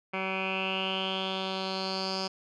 10% pulse tone with low-pass filter sweep, 190 Hz, F#3, 46 cents sharp, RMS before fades -32 dBFS, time 0.13-2.28 s, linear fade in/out 10 ms, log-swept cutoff 2200 to 5100 Hz, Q 7, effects none

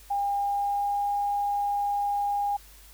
sine tone with pitch glide, 805 to 812.5 Hz, G5 to G#5, +46 to -38 cents, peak -24 dBFS, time 0.1-2.57 s, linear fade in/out 10 ms, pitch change +16 cents, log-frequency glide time 0.35-1.09 s, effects added 50 Hz sine -51 dBFS peak until 2.93 s + white hiss -53 dBFS RMS until 2.93 s

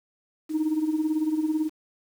sine tone with tremolo, 311.1 Hz, D#4, in tune, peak -18 dBFS, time 0.49-1.7 s, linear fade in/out 50 ms, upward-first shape sine, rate 18 Hz, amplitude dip 70%, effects tanh soft clip ceiling -18 dBFS + 8-bit

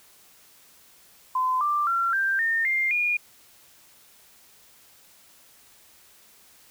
sine tone with pitch steps, 1023 / 1181.9 / 1365.5 / 1577.7 / 1822.8 / 2106 / 2433 Hz, C6 / D6 / F6 / G6 / A#6 / C7 / D#7, -39 / +11 / -39 / +11 / -39 / +11 / -39 cents, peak -21 dBFS, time 1.35-3.17 s, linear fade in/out 5 ms, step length 260 ms, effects white hiss -55 dBFS RMS until 6.7 s

